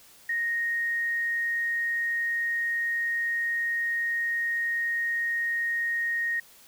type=tone; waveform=sine; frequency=1864.7 Hz; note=A#6; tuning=in tune; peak=-25 dBFS; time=0.29-6.4 s; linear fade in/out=5 ms; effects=white hiss -54 dBFS RMS until 6.67 s